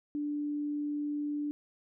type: tone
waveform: sine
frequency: 293.7 Hz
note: D4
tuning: in tune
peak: -31 dBFS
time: 0.15-1.51 s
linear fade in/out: 0 ms
effects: none

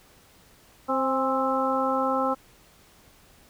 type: harmonic tone with a mistuned harmonic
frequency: 263.2 Hz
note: C4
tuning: 10 cents sharp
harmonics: 1 / 2 / 3 / 4 / 5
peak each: -29 / -27 / -29 / -30 / -28 dBFS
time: 0.88-2.35 s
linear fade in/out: 20 ms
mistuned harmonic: 3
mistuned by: +44 cents
effects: pink hiss -56 dBFS RMS until 3.49 s

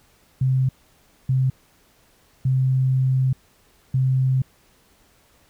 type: tone bursts at uneven times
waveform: sine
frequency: 130.81 Hz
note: C3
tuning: in tune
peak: -16 dBFS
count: 4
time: 0.41-0.69 / 1.29-1.5 / 2.45-3.33 / 3.94-4.42 s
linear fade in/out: 5 ms
effects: pink hiss -58 dBFS RMS until 5.49 s

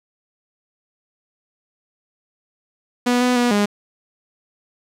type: tone with pitch steps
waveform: sawtooth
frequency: 245.1 / 248.6 / 242.7 / 205.3 Hz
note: B3 / B3 / B3 / G#3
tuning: -13 / +12 / -30 / -20 cents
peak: -11 dBFS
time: 3.06-3.66 s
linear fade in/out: 10 ms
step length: 150 ms
effects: low-pass 9000 Hz 12 dB/octave + 8-bit

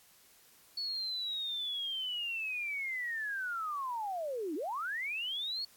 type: linear two-way sweep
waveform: sine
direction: down then up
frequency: 4435 to 283 to 4435 Hz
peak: -34 dBFS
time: 0.77-5.65 s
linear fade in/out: 5 ms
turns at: 4.55 s
effects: white hiss -62 dBFS RMS until 5.76 s + AAC 64 kbps

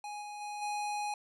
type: tone with level steps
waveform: square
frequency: 830.6 Hz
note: G#5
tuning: in tune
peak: -40 / -42 / -39 / -34 dBFS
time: 0.04-1.14 s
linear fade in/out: 2 ms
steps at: 0.21 / 0.4 / 0.61 s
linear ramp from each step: 20 ms
effects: resampled to 24000 Hz

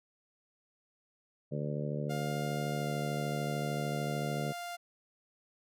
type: harmonic tone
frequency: 73.42 Hz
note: D2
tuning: in tune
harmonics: 2 / 3 / 4 / 5 / 6 / 7 / 8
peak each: -35 / -40 / -46 / -45 / -43 / -43 / -43 dBFS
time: 1.51-4.53 s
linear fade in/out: 20 ms
type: tone with pitch glide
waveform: sawtooth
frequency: 704 to 698.7 Hz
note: F5 to F5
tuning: +14 to +1 cents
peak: -35 dBFS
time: 2.09-4.77 s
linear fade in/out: 20 ms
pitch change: -13 cents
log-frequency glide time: 2.8-2.86 s
effects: none

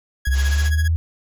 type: tone with tremolo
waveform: 40% pulse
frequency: 1661.2 Hz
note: G#6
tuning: in tune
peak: -23 dBFS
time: 0.25-0.88 s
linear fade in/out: 5 ms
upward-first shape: sine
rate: 15 Hz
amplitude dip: 85%
type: linear sweep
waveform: sine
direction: up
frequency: 64.7 to 83 Hz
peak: -15 dBFS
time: 0.27-0.96 s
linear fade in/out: 0 ms
type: low-pass noise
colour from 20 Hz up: white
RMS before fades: -34 dBFS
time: 0.32-0.71 s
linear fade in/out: 50 ms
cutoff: 7400 Hz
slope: 96 dB/octave
effects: none

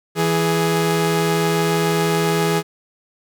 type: tone pair together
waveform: sawtooth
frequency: 165.31 / 416.9 Hz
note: E3 / G#4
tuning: +5 / +7 cents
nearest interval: octave + major third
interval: 1602 cents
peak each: -15 dBFS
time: 0.15-2.63 s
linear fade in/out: 50 ms
effects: none

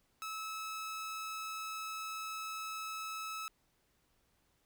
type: tone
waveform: sawtooth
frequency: 1299 Hz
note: E6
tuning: 26 cents flat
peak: -36 dBFS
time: 0.22-3.48 s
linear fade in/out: 0 ms
effects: pink hiss -75 dBFS RMS until 4.65 s

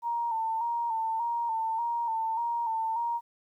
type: tone with vibrato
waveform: sine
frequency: 917 Hz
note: A#5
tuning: 29 cents flat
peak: -27 dBFS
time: 0.02-3.21 s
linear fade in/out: 50 ms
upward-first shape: square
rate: 1.7 Hz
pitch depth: 42 cents each way
effects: 11-bit

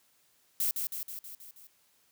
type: noise with echo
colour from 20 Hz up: violet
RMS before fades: -29 dBFS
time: 0.6-0.71 s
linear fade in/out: 2 ms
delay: 160 ms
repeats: 6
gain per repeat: -4 dB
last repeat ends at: 1.67 s
effects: white hiss -68 dBFS RMS until 2.11 s + high-pass 60 Hz 12 dB/octave

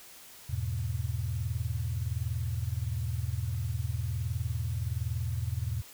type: chord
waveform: sine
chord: E major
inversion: none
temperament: equal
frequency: 82.41 / 103.83 / 123.47 Hz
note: E2 / G#2 / B2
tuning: 0 / 0 / 0 cents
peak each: -34 dBFS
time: 0.49-5.82 s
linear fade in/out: 10 ms
effects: white hiss -51 dBFS RMS until 5.93 s

